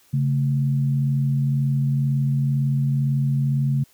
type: tone pair together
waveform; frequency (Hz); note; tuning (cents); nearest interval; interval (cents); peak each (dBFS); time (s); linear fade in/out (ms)
sine; 138.59 / 220.6; C#3 / A3; 0 / +5; minor sixth; 805; -18 / -28; 0.13-3.84; 10
effects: white hiss -57 dBFS RMS until 3.93 s